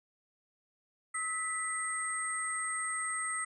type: tone cluster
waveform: sine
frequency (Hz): 1285 / 1976 / 8450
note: E6 / B6 / C9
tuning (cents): -45 / 0 / +16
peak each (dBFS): -38 / -37 / -36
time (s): 1.14-3.45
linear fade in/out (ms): 10
effects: none